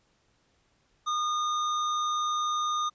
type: tone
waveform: square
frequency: 1222 Hz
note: D#6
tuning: 32 cents flat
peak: -27 dBFS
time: 1.06-2.9 s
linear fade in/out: 20 ms
effects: pink hiss -69 dBFS RMS until 2.94 s + resampled to 16000 Hz